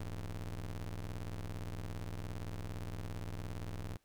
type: ring-modulated tone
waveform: 35% pulse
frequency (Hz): 61.74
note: B1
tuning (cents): 0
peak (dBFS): -35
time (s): 0-3.97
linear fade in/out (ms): 5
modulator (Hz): 39.6
effects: pink hiss -75 dBFS RMS until 4.04 s